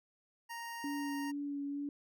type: tone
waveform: 25% pulse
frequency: 932.3 Hz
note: A#5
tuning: in tune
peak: -38 dBFS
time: 0.49-1.32 s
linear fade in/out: 20 ms
type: tone with vibrato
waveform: sine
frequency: 284.7 Hz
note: C#4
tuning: 46 cents sharp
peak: -36 dBFS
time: 0.84-1.89 s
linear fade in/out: 2 ms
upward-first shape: sine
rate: 2.2 Hz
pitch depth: 14 cents each way
effects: none